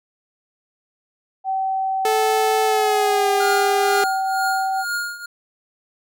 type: tone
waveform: sine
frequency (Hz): 767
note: G5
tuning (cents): -38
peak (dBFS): -19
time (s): 1.44-4.85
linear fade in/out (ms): 50
type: tone with pitch glide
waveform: sawtooth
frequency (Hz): 435.9 to 404.4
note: A4 to G#4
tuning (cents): -16 to -46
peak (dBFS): -14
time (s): 2.05-4.04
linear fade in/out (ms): 2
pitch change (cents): -130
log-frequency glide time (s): 2.65-3.29
type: tone with tremolo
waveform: square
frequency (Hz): 1421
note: F6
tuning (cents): +30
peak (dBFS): -21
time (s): 3.4-5.26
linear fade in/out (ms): 5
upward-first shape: triangle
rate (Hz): 2.1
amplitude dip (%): 85
effects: none